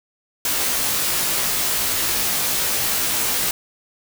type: noise with comb filter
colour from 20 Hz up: white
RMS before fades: -21 dBFS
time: 0.45-3.51 s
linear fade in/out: 2 ms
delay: 17 ms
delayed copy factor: -1
effects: none